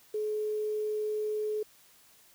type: tone with quantisation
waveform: sine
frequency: 426.1 Hz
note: G#4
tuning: 44 cents sharp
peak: -29 dBFS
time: 0.14-1.63 s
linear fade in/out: 5 ms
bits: 9
effects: white hiss -60 dBFS RMS until 2.34 s